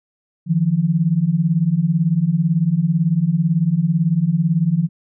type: beating tone pair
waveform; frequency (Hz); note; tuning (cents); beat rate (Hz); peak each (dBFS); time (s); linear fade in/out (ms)
sine; 153.8 / 171.8; D#3 / F3; -20 / -28; 18; -18 / -16; 0.46-4.89; 50
effects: none